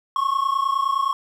triangle tone pair together, 1079 / 1108.7 Hz, C#6 / C#6, -47 / 0 cents, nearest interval unison, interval 47 cents, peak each -20 / -20 dBFS, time 0.16-1.13 s, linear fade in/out 2 ms, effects 9-bit

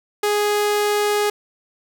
sawtooth tone, 415.3 Hz, G#4, in tune, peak -13 dBFS, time 0.23-1.3 s, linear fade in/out 5 ms, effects none

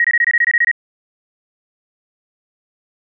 sine tone bursts, 1892 Hz, A#6, 25 cents sharp, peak -10 dBFS, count 11, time 0-0.714 s, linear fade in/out 2 ms, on 44 ms, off 23 ms, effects none

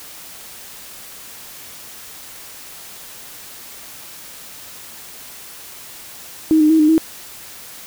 sine tone with pitch steps, 315.1 / 305.3 / 319.5 / 304.9 / 320.7 Hz, D#4 / D#4 / D#4 / D#4 / E4, +22 / -33 / +46 / -35 / -48 cents, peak -9 dBFS, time 6.51-6.98 s, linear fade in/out 0 ms, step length 94 ms, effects white hiss -37 dBFS RMS until 7.86 s

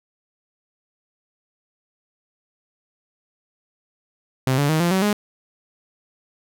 sawtooth tone with pitch steps, 130.81 / 143.48 / 157.37 / 172.6 / 189.32 / 207.6 Hz, C3 / D3 / D#3 / F3 / F#3 / G#3, 0 / -40 / +20 / -20 / +40 / 0 cents, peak -13 dBFS, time 4.47-5.13 s, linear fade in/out 2 ms, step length 110 ms, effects none

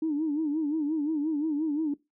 sine tone with vibrato, 303.9 Hz, D#4, 41 cents flat, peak -24 dBFS, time 0.02-1.94 s, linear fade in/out 5 ms, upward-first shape sine, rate 5.7 Hz, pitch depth 110 cents each way, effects noise-tail reverb RT60 0.2 s tail -19 dB re dry + tanh soft clip ceiling -20 dBFS

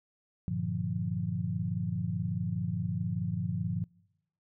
sine chord, G minor seventh, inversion none, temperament equal with one note detuned, 98 / 116.54 / 149.74 / 174.61 Hz, G2 / Bb2 / D3 / F3, 0 / 0 / +34 / 0 cents, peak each -36 / -36 / -37 / -33 dBFS, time 0.48-3.84 s, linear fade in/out 0 ms, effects noise-tail reverb RT60 0.9 s tail -26 dB re dry

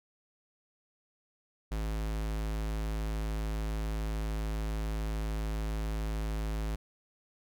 square tone, 53.5 Hz, A1, 48 cents flat, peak -32 dBFS, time 1.71-6.76 s, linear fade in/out 10 ms, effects none

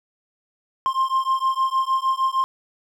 triangle beating tone pair, 1054 / 1060.5 Hz, C6 / C6, +12 / +23 cents, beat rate 6.5 Hz, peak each -20 dBFS, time 0.86-2.44 s, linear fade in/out 0 ms, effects none

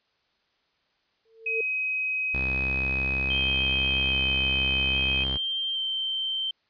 sine tone with exponential growth, 450 Hz, A4, 39 cents sharp, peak -25 dBFS, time 1.25-1.61 s, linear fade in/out 5 ms, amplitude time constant 77 ms
sine tone, 2530 Hz, D#7, 28 cents sharp, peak -25 dBFS, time 1.46-5.24 s, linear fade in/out 5 ms
sawtooth tone with pitch glide, 65.41 to 66.21 Hz, C2 to C2, 0 to +21 cents, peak -26 dBFS, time 2.34-5.37 s, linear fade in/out 0 ms, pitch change +21 cents, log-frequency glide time 2.47-2.88 s
sine tone with vibrato, 3136 Hz, G7, in tune, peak -26 dBFS, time 3.3-6.51 s, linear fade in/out 5 ms, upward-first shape square, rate 0.61 Hz, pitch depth 10 cents each way
effects white hiss -70 dBFS RMS until 6.69 s + resampled to 11025 Hz

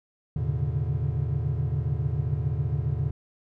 triangle tone cluster, 81.3 / 110.1 / 125.3 / 140 / 147.1 Hz, E2 / A2 / B2 / C#3 / D3, -23 / +2 / +25 / +18 / +3 cents, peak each -29 dBFS, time 0.36-3.11 s, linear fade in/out 5 ms, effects none

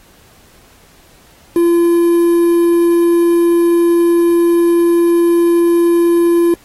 triangle tone with quantisation, 341.9 Hz, F4, 37 cents flat, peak -6 dBFS, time 1.56-6.54 s, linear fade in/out 2 ms, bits 5, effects pink hiss -47 dBFS RMS until 6.64 s + AAC 48 kbps

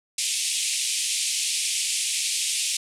white band-pass noise, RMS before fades -26 dBFS, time 0.18-2.77 s, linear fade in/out 5 ms, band 2300 to 9900 Hz, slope 48 dB/octave, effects none

